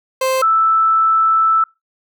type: tone pair in turn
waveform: 30% pulse / sine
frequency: 523.3 / 1318.6 Hz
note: C5 / E6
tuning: 0 / 0 cents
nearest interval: octave + major third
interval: 1600 cents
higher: second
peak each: -12 / -10 dBFS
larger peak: second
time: 0.21-0.42 / 0.42-1.64 s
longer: second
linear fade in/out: 5 ms
effects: noise-tail reverb RT60 0.2 s tail -23 dB re dry